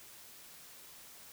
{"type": "silence", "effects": ["white hiss -54 dBFS RMS until 1.32 s"]}